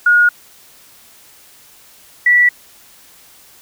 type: tone pair in turn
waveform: sine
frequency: 1440 / 1953.5 Hz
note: F#6 / B6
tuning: -47 / -19 cents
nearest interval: perfect fourth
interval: 528 cents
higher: second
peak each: -7 dBFS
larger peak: neither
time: 0.06-0.29 / 2.26-2.49 s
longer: neither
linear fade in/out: 5 ms
effects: white hiss -45 dBFS RMS until 3.61 s